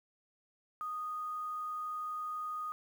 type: tone with quantisation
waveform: sine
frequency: 1239 Hz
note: D#6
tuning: 8 cents flat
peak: -36 dBFS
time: 0.81-2.72 s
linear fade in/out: 0 ms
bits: 10
effects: none